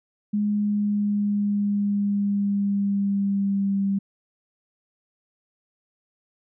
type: tone with pitch glide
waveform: sine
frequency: 207.7 to 196.95 Hz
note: G#3 to G3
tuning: 0 to +8 cents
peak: -20 dBFS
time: 0.33-3.99 s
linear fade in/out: 10 ms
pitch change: -92 cents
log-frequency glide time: 0.45-3.84 s
effects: none